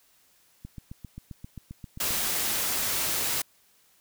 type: click train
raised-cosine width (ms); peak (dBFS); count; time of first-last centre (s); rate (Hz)
5; -27; 12; 0.65-2.107; 7.55
type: noise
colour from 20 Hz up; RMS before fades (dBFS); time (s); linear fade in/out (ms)
white; -28; 2-3.42; 5
effects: white hiss -63 dBFS RMS until 4 s